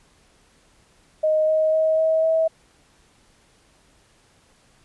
sine tone with pitch steps, 622.3 / 628.1 / 633.9 / 639.8 / 645.7 Hz, D#5 / D#5 / D#5 / D#5 / E5, 0 / +16 / +32 / +48 / -36 cents, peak -16 dBFS, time 1.23-2.48 s, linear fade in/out 10 ms, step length 250 ms, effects pink hiss -58 dBFS RMS until 4.84 s + resampled to 24000 Hz

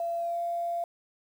sine tone with pitch glide, 680 to 687.1 Hz, F5 to F5, -46 to -28 cents, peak -28 dBFS, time 0-0.84 s, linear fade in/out 2 ms, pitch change +18 cents, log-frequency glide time 0.17-0.39 s, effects 9-bit

